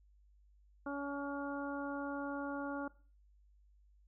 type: harmonic tone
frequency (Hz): 282.4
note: C#4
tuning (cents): +32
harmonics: 1 / 2 / 3 / 4 / 5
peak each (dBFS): -40 / -44 / -47 / -48 / -46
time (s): 0.86-2.88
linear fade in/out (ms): 5
effects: noise-tail reverb RT60 0.4 s tail -20 dB re dry + added 50 Hz sine -63 dBFS peak until 4.07 s